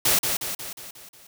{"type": "noise with echo", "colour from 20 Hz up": "white", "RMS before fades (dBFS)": -20, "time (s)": [0.05, 0.19], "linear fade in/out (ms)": 5, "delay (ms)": 180, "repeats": 6, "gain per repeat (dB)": -5, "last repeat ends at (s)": 1.27, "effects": []}